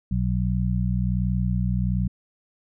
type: harmonic tone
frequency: 61.3 Hz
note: B1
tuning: 12 cents flat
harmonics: 1 / 2 / 3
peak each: -25 / -25 / -25 dBFS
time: 0.11-2.08 s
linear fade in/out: 5 ms
effects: none